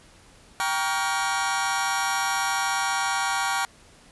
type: chord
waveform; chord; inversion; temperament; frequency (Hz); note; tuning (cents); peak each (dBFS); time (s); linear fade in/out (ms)
sawtooth; G half-diminished seventh; none; just; 784 / 940.8 / 1128.9 / 1411.2; G5 / Bb5 / Db6 / F6; 0 / +16 / +31 / +18; -24 / -25 / -26 / -25; 0.6-3.65; 0
effects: pink hiss -53 dBFS RMS until 4.11 s + resampled to 24000 Hz